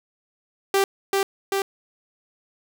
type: tone with echo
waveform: sawtooth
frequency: 392 Hz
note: G4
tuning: in tune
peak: -13 dBFS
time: 0.74-0.84 s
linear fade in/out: 2 ms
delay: 390 ms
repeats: 2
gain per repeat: -2 dB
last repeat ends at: 1.62 s
effects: 8-bit